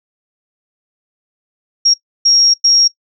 sine tone bursts at uneven times, 5588 Hz, F8, in tune, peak -7 dBFS, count 3, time 1.85-1.94 / 2.25-2.54 / 2.64-2.88 s, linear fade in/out 10 ms, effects noise-tail reverb RT60 0.1 s tail -20 dB re dry

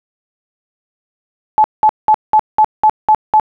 sine tone bursts, 861 Hz, A5, 38 cents flat, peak -5 dBFS, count 8, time 1.58-3.398 s, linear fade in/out 0 ms, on 61 ms, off 190 ms, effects none

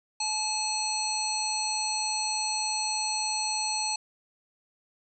harmonic tone with a mistuned harmonic, 860 Hz, A5, 40 cents flat, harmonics 1 / 3 / 5 / 7 / 9, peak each -33 / -37 / -31 / -36 / -33 dBFS, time 0.2-3.96 s, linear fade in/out 5 ms, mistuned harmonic 9, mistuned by +59 cents, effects none

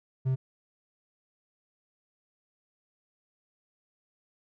triangle tone, 130.7 Hz, C3, 1 cent flat, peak -22 dBFS, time 0.25-0.36 s, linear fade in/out 20 ms, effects none

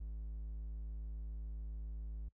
triangle tone, 53.6 Hz, A1, 45 cents flat, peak -39 dBFS, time 0-2.29 s, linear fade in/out 10 ms, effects noise-tail reverb RT60 0.1 s tail -24 dB re dry

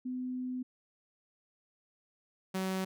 sine / sawtooth tone pair in turn, 253.2 / 188.76 Hz, B3 / F#3, +43 / +35 cents, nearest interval perfect fourth, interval 508 cents, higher first, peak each -34 / -28 dBFS, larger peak second, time 0.05-0.63 / 2.54-2.85 s, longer first, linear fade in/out 10 ms, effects none

